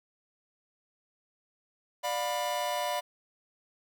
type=chord; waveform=45% pulse; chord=B diminished; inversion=first; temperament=just; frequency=592.7 / 711.2 / 987.8 Hz; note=D5 / F5 / B5; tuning=+16 / +31 / 0 cents; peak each=-34 dBFS; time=2.03-3.01 s; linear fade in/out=20 ms; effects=none